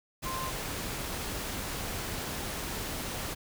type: tone in noise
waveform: sine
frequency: 1046.5 Hz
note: C6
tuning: in tune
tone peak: -35 dBFS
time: 0.25-0.51 s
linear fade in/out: 20 ms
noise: pink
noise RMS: -36 dBFS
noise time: 0.22-3.35 s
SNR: -2 dB
effects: none